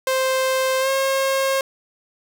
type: tone with pitch glide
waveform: sawtooth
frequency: 523.3 to 538.3 Hz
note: C5 to C5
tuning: 0 to +49 cents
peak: -14 dBFS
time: 0.07-1.61 s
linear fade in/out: 2 ms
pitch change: +49 cents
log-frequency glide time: 0.8-0.89 s
effects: none